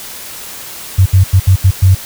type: tone bursts at uneven times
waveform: sine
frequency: 94.5 Hz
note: F#2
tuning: 37 cents sharp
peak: -3 dBFS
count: 6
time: 0.98-1.06 / 1.13-1.24 / 1.33-1.4 / 1.47-1.56 / 1.64-1.71 / 1.82-1.95 s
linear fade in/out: 10 ms
effects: white hiss -28 dBFS RMS until 2.05 s